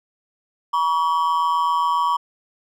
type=ring-modulated tone; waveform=triangle; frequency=1046.5 Hz; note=C6; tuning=in tune; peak=-12 dBFS; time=0.73-2.17 s; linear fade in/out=10 ms; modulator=83.7 Hz; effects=none